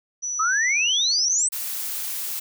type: tone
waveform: sine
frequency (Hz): 5920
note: F#8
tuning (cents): 0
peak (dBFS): -25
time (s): 0.22-1.48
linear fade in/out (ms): 20
type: exponential sweep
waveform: sine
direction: up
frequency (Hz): 1233 to 8372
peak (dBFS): -19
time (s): 0.39-1.49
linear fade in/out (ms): 10
type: noise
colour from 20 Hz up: blue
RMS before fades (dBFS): -29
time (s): 1.52-2.4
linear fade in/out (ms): 10
effects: none